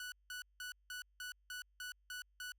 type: tone bursts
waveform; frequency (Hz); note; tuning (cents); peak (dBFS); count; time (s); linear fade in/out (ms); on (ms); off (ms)
sawtooth; 1480; F#6; 0; -40; 9; 0-2.52; 2; 120; 180
effects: added 50 Hz sine -70 dBFS peak until 2.58 s